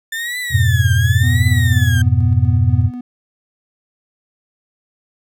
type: tone with vibrato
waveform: 35% pulse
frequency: 1779 Hz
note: A6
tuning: 19 cents sharp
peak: -19 dBFS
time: 0.12-2.02 s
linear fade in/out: 5 ms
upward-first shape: triangle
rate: 0.93 Hz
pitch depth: 210 cents each way
type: chord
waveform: sine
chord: F diminished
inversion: none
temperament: equal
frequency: 87.31 / 103.83 / 123.47 Hz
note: F2 / Ab2 / Cb3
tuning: 0 / 0 / 0 cents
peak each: -15 dBFS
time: 0.5-2.91 s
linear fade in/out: 50 ms
type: tone with tremolo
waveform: triangle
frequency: 246.7 Hz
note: B3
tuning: 2 cents flat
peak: -22 dBFS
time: 1.23-3.01 s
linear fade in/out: 5 ms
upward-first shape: square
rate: 4.1 Hz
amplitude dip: 35%
effects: none